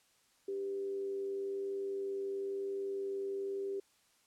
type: tone with frequency modulation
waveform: sine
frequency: 393.8 Hz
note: G4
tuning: 8 cents sharp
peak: -35 dBFS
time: 0.48-3.8 s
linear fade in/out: 5 ms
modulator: 101 Hz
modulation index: 0.22
effects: white hiss -70 dBFS RMS until 4.26 s + low-pass 10000 Hz 12 dB/octave